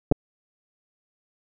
clicks, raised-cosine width 2 ms, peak -6 dBFS, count 2, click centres 0.115 / 0.122 s, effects none

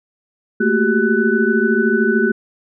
sine tone cluster, 218.5 / 231.9 / 368.9 / 396.3 / 1494 Hz, A3 / A#3 / F#4 / G4 / F#6, -12 / -9 / -5 / +19 / +16 cents, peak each -19 dBFS, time 0.6-2.32 s, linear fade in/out 10 ms, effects none

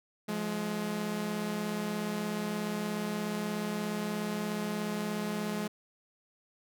sawtooth tone pair together, 173.79 / 210.6 Hz, F3 / G#3, -8 / +24 cents, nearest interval minor third, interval 332 cents, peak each -34 / -29 dBFS, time 0.28-5.68 s, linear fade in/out 10 ms, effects none

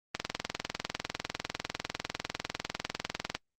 click train, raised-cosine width 0.2 ms, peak -12 dBFS, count 65, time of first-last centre 0.15-3.35 s, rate 20 Hz, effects noise-tail reverb RT60 0.1 s tail -23 dB re dry + Opus 24 kbps

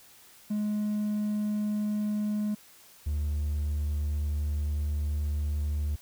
triangle tone pair in turn, 210 / 74.25 Hz, G#3 / D2, +19 / +20 cents, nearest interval octave + tritone, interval 1799 cents, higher first, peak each -24 dBFS, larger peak neither, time 0.5-2.55 / 3.06-5.96 s, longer second, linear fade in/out 10 ms, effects tanh soft clip ceiling -20 dBFS + white hiss -55 dBFS RMS until 6.01 s

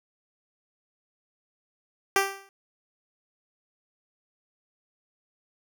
10% pulse tone with exponential decay, 392 Hz, G4, in tune, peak -9 dBFS, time 2.16-2.49 s, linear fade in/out 1 ms, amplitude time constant 71 ms, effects none

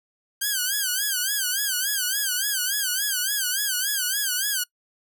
5% pulse tone with vibrato, 1568 Hz, G6, in tune, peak -12 dBFS, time 0.41-4.64 s, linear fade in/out 10 ms, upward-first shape sine, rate 3.5 Hz, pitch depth 130 cents each way, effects noise-tail reverb RT60 0.1 s tail -23 dB re dry

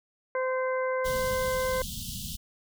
harmonic tone, 516 Hz, C5, 24 cents flat, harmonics 1 / 2 / 3 / 4, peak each -27 / -33 / -37 / -39 dBFS, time 0.35-1.82 s, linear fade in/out 2 ms
pink band-stop noise, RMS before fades -36 dBFS, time 1.04-2.37 s, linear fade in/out 20 ms, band 240 to 2900 Hz, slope 96 dB/octave
effects none

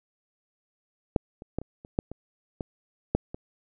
clicks, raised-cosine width 2 ms, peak -7 / -28 / -15 / -26 / -30 / -10 / -24 / -18 / -8 / -22 dBFS, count 10, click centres 1.162 / 1.421 / 1.586 / 1.616 / 1.849 / 1.989 / 2.116 / 2.608 / 3.15 / 3.345 s, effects none

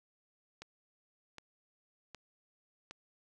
click train, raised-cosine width 0.2 ms, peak -29 dBFS, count 4, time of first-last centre 0.62-2.91 s, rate 1.31 Hz, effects none

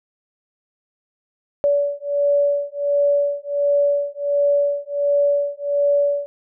sine beating tone pair, 572 / 573.4 Hz, D5 / D5, -46 / -42 cents, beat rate 1.4 Hz, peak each -19 dBFS, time 1.64-6.26 s, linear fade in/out 0 ms, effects none

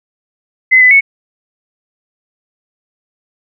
sine tone with pitch steps, 2040 / 2005 / 2209 Hz, C7 / B6 / C#7, -44 / +26 / -7 cents, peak -3 dBFS, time 0.71-1.01 s, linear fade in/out 20 ms, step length 100 ms, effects none

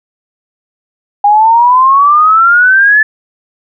sine exponential sweep, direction up, 810 to 1751 Hz, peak -3 dBFS, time 1.24-3.03 s, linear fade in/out 5 ms, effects none

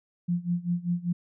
sine tone with tremolo, 174.61 Hz, F3, in tune, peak -22 dBFS, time 0.28-1.13 s, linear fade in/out 10 ms, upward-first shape sine, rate 5.1 Hz, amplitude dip 90%, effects none

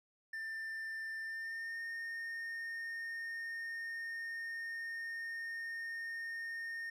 triangle tone with pitch glide, 1787 to 1834.1 Hz, A6 to A#6, +26 to -29 cents, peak -38 dBFS, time 0.33-6.9 s, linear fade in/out 5 ms, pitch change +45 cents, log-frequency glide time 1.21-1.81 s, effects none

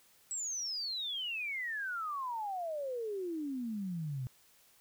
sine exponential sweep, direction down, 7902 to 123.1 Hz, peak -35 dBFS, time 0.31-4.27 s, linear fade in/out 0 ms, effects white hiss -65 dBFS RMS until 4.8 s

